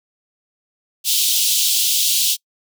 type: high-pass noise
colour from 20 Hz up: pink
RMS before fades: -17 dBFS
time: 1.04-2.37 s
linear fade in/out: 50 ms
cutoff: 3000 Hz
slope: 48 dB/octave
effects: noise-tail reverb RT60 0.1 s tail -26 dB re dry